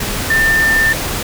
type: tone in noise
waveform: sine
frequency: 1791 Hz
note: A6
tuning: 30 cents sharp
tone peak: -10 dBFS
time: 0.3-0.93 s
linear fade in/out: 5 ms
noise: pink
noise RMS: -20 dBFS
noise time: 0-1.23 s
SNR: +7 dB
effects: none